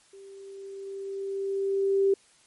sine tone with level ramp, 392 Hz, G4, in tune, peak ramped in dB -45 to -18 dBFS, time 0.13-2.14 s, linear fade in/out 5 ms, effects white hiss -60 dBFS RMS until 2.46 s + MP3 48 kbps

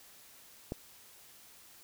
click, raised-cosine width 2 ms, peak -22 dBFS, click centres 0.721 s, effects white hiss -57 dBFS RMS until 1.83 s

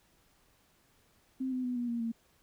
sine tone with pitch steps, 261.6 / 254.7 / 248.1 / 241.6 / 235.2 / 229.1 Hz, C4 / C4 / B3 / B3 / A#3 / A#3, 0 / -46 / +8 / -38 / +16 / -30 cents, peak -31 dBFS, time 1.4-2.12 s, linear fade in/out 10 ms, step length 120 ms, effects pink hiss -68 dBFS RMS until 2.42 s

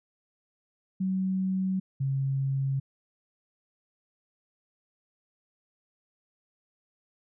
sine tone pair in turn, 188.7 / 135.76 Hz, F#3 / C#3, +34 / -36 cents, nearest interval tritone, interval 570 cents, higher first, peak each -25 dBFS, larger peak neither, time 1-1.8 / 2-2.8 s, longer neither, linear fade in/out 10 ms, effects none

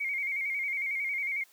sine tone with vibrato, 2194 Hz, C#7, 18 cents flat, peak -29 dBFS, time 0-1.44 s, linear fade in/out 10 ms, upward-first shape square, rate 11 Hz, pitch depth 54 cents each way, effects white hiss -61 dBFS RMS until 1.52 s + high-pass 400 Hz 12 dB/octave

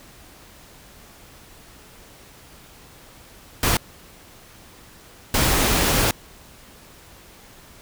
pink noise bursts at uneven times, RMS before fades -19 dBFS, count 2, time 3.63-3.77 / 5.34-6.11 s, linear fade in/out 2 ms, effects pink hiss -47 dBFS RMS until 7.81 s

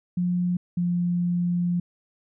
sine tone pair in turn, 177.8 / 175.35 Hz, F3 / F3, +31 / +7 cents, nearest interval unison, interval 24 cents, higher first, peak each -21 dBFS, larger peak neither, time 0.17-0.57 / 0.77-1.8 s, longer second, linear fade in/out 5 ms, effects none

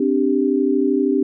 sine chord, C suspended second, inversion none, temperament just, 261.6 / 294.3 / 392.4 Hz, C4 / D4 / G4, 0 / +4 / +2 cents, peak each -19 dBFS, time 0-1.23 s, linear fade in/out 5 ms, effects none

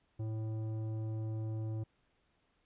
triangle tone with tanh clipping, 110 Hz, A2, in tune, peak -37 dBFS, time 0.19-1.84 s, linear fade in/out 10 ms, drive 16 dB, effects pink hiss -75 dBFS RMS until 2.65 s + resampled to 8000 Hz

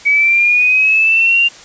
sine linear sweep, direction up, 2262 to 2794 Hz, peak -8 dBFS, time 0.05-1.49 s, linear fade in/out 20 ms, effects white hiss -37 dBFS RMS until 1.64 s + resampled to 16000 Hz

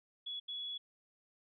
sine tone bursts at uneven times, 3383 Hz, G#7, 31 cents sharp, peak -39 dBFS, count 2, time 0.26-0.4 / 0.48-0.78 s, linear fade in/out 10 ms, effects none

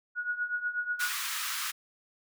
sine tone with tremolo, 1455 Hz, F#6, 29 cents flat, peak -26 dBFS, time 0.15-1.14 s, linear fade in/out 50 ms, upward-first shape triangle, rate 8.2 Hz, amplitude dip 85%
pink high-pass noise, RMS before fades -34 dBFS, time 0.99-1.72 s, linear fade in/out 20 ms, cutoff 1100 Hz, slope 48 dB/octave
effects none

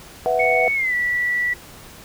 sine chord, B suspended fourth, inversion none, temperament just, 493.9 / 658.5 / 740.8 Hz, B4 / E5 / F#5, 0 / -2 / +2 cents, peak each -21 dBFS, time 0.26-0.68 s, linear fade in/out 0 ms
sine tone with pitch glide, 2219 to 1954.2 Hz, C#7 to B6, +1 to -19 cents, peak -18 dBFS, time 0.39-1.54 s, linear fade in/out 10 ms, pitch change -220 cents, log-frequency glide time 0.74-0.94 s
effects pink hiss -42 dBFS RMS until 2.04 s

